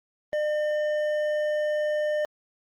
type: tone with hard clipping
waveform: sine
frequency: 603 Hz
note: D5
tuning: 46 cents sharp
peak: -25 dBFS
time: 0.33-2.25 s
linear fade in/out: 0 ms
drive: 7 dB
effects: Opus 32 kbps